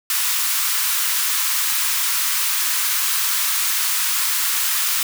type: high-pass noise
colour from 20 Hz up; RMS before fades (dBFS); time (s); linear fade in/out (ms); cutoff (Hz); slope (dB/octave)
white; -20; 0.1-5.03; 2; 960; 48
effects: none